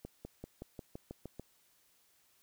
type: accelerating click train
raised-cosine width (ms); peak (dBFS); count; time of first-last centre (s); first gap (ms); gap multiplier
2; -30; 9; 0.05-1.396; 200; 0.95
effects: white hiss -70 dBFS RMS until 2.42 s